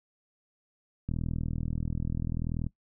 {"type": "click train", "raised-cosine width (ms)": 5, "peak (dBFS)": -20, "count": 65, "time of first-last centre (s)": [1.09, 2.666], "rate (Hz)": 40.6, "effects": ["noise-tail reverb RT60 0.1 s tail -19 dB re dry"]}